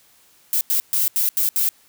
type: noise bursts at uneven times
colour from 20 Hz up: violet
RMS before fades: -19 dBFS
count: 6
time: 0.53-0.61 / 0.7-0.8 / 0.93-1.08 / 1.16-1.29 / 1.37-1.49 / 1.56-1.69 s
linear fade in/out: 0 ms
effects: white hiss -55 dBFS RMS until 1.88 s